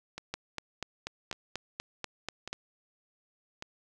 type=two click trains; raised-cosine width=0.2 ms; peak=-17 / -22 dBFS; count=10 / 4; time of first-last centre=0.34-2.53 / 0.18-3.624 s; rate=4.11 / 0.871 Hz; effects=none